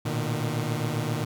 sawtooth tone cluster, 112.4 / 119.9 / 152.6 Hz, A2 / A#2 / D#3, +37 / +49 / -33 cents, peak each -28 / -26 / -26 dBFS, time 0.05-1.25 s, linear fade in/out 10 ms, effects none

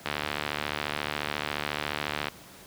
click train, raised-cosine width 0.3 ms, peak -12 dBFS, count 166, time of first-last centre 0.06-2.284 s, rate 74.2 Hz, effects pink hiss -49 dBFS RMS until 2.66 s + high-pass 80 Hz 12 dB/octave

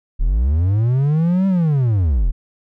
triangle linear two-way sweep, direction up then down, 31.92 to 196 to 31.92 Hz, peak -11 dBFS, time 0.19-2.32 s, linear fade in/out 20 ms, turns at 1.47 s, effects none

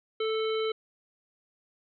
harmonic tone, 440 Hz, A4, in tune, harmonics 1 / 3 / 5 / 7 / 9, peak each -27 / -37 / -41 / -39 / -42 dBFS, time 0.2-0.72 s, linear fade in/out 5 ms, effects none

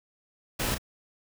pink noise with echo, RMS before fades -29 dBFS, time 0.59-0.75 s, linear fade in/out 10 ms, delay 32 ms, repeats 1, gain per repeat -7 dB, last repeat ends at 0.782 s, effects none

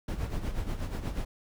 brown noise with tremolo, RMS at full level -30 dBFS, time 0.08-1.25 s, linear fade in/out 5 ms, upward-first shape sine, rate 8.3 Hz, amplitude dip 65%, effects none

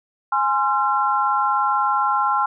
sine chord, F minor, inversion first, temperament equal with one note detuned, 830.6 / 1046.5 / 1363.4 Hz, Ab5 / C6 / F6, 0 / 0 / -42 cents, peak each -21 dBFS, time 0.32-2.46 s, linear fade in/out 5 ms, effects none

